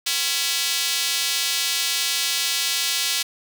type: tone with high-pass filter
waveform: square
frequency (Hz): 152.3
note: D#3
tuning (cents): -37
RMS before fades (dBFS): -23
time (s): 0.06-3.23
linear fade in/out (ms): 10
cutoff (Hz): 3500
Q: 1.2
effects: none